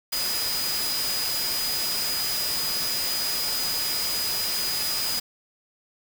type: tone in noise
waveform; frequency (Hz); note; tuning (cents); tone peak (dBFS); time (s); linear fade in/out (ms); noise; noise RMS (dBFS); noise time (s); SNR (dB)
sine; 4949; D#8; -10; -27; 0.12-5.2; 10; white; -29; 0.12-5.2; -1
effects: none